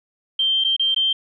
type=tone with dropouts; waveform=sine; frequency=3151 Hz; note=G7; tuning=8 cents sharp; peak=-16 dBFS; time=0.39-1.13 s; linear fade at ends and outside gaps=5 ms; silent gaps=0.64-0.646 / 0.765-0.795 / 0.946-0.962 s; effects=none